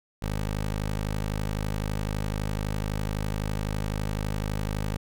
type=tone; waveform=15% pulse; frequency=51.91 Hz; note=G#1; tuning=in tune; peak=-21 dBFS; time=0.22-4.97 s; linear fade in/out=5 ms; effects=none